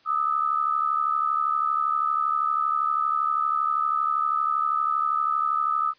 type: tone pair together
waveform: sine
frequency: 1221.4 / 1294 Hz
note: D#6 / E6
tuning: -32 / -32 cents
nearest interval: minor second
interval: 100 cents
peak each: -24 dBFS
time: 0.05-5.94 s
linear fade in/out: 50 ms
effects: white hiss -60 dBFS RMS until 5.98 s + resampled to 11025 Hz